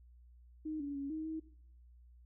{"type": "tone with pitch steps", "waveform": "sine", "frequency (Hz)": [310.5, 284.8, 278.7, 314.4, 318], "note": ["D#4", "C#4", "C#4", "D#4", "D#4"], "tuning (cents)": [-3, 47, 9, 18, 38], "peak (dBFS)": -37, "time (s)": [0.65, 1.4], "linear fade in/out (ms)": 10, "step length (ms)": 150, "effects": ["noise-tail reverb RT60 0.6 s tail -17 dB re dry", "added 60 Hz sine -57 dBFS peak until 2.25 s"]}